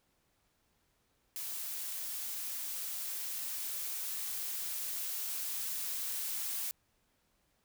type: noise with level ramp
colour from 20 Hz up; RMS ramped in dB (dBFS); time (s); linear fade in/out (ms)
blue; -40 to -37; 1.36-6.71; 0
effects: pink hiss -75 dBFS RMS until 7.64 s